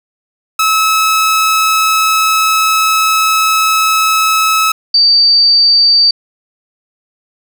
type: tone pair in turn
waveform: sawtooth / sine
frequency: 1295 / 4623 Hz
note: E6 / D8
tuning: -31 / -28 cents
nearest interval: octave + minor seventh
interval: 2203 cents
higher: second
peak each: -5 dBFS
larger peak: neither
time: 0.59-4.72 / 4.94-6.11 s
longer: first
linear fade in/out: 5 ms
effects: none